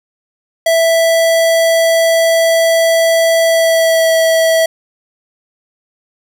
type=tone with pitch glide; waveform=square; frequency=659.3 to 651.7 Hz; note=E5 to E5; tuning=0 to -20 cents; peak=-9 dBFS; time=0.66-4.66 s; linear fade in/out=5 ms; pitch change=-20 cents; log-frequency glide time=3.44-4.12 s; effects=none